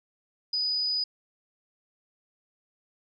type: tone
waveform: sine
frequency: 4968 Hz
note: D#8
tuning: 3 cents flat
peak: -25 dBFS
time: 0.53-1.04 s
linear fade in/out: 5 ms
effects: none